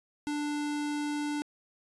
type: tone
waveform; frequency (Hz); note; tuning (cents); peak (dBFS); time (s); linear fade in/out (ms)
square; 294.6; D4; +6; -31; 0.27-1.42; 0
effects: resampled to 24000 Hz